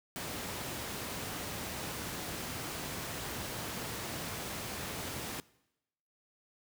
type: noise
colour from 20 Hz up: pink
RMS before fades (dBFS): -39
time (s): 0.16-5.4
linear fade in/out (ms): 0
effects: noise-tail reverb RT60 0.9 s tail -22 dB re dry + high-pass 80 Hz 12 dB/octave